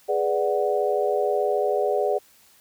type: chord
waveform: sine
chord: G# half-diminished seventh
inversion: none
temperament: equal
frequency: 415.3 / 493.9 / 587.3 / 740 Hz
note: G#4 / B4 / D5 / F#5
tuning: 0 / 0 / 0 / 0 cents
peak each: -24 / -27 / -25 / -27 dBFS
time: 0.08-2.19 s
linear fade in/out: 20 ms
effects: white hiss -56 dBFS RMS until 2.6 s